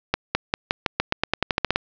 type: accelerating click train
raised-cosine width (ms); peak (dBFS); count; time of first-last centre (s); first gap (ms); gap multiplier
0.3; -3; 15; 0.14-1.76; 210; 0.9
effects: resampled to 16000 Hz + 7-bit